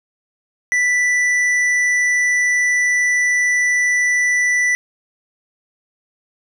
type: tone with hard clipping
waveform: sine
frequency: 1975.5 Hz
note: B6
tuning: in tune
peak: -15 dBFS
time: 0.72-4.75 s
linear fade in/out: 0 ms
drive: 7 dB
effects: none